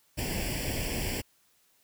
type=noise with comb filter; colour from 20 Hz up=pink; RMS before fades=-32 dBFS; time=0.17-1.22 s; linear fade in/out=20 ms; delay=0.39 ms; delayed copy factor=+0.85; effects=white hiss -67 dBFS RMS until 1.83 s